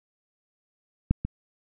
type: clicks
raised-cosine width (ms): 5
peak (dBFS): -8 / -16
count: 2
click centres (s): 1.11 / 1.25
effects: none